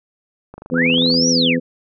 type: click train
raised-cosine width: 1 ms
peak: -21 dBFS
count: 16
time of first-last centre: 0.54-1.142 s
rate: 24.9 Hz
type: harmonic tone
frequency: 83.8 Hz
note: E2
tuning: 29 cents sharp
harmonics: 2 / 3 / 4 / 5 / 6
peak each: -23 / -17 / -30 / -29 / -22 dBFS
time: 0.71-1.6 s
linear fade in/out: 20 ms
type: linear two-way sweep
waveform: sine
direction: up then down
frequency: 1222 to 5940 to 1599 Hz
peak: -15 dBFS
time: 0.74-1.57 s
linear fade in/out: 50 ms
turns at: 1.29 s
effects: none